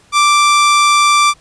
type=tone; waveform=sawtooth; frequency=1174.7 Hz; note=D6; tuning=in tune; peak=-4 dBFS; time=0.12-1.34 s; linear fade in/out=50 ms; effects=pink hiss -49 dBFS RMS until 1.4 s + resampled to 22050 Hz